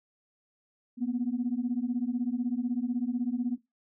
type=beating tone pair; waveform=sine; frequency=235.8 / 251.8 Hz; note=A#3 / B3; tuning=+20 / +34 cents; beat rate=16 Hz; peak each=-30 dBFS; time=0.97-3.58 s; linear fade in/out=50 ms; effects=noise-tail reverb RT60 0.2 s tail -17 dB re dry + tanh soft clip ceiling -20 dBFS